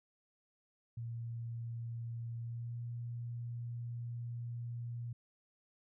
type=tone with pitch glide; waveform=sine; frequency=116.54 to 118.78 Hz; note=A#2 to A#2; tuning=0 to +33 cents; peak=-39 dBFS; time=0.97-5.13 s; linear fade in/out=5 ms; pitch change=+33 cents; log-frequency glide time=2.4-2.77 s; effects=none